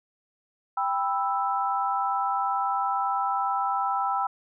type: chord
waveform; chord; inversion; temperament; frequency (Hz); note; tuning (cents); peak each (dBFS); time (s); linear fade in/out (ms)
sine; E minor; first; just; 791.1 / 988.9 / 1318.5; G5 / B5 / E6; +16 / +2 / 0; -27 / -29 / -28; 0.77-4.27; 5
effects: none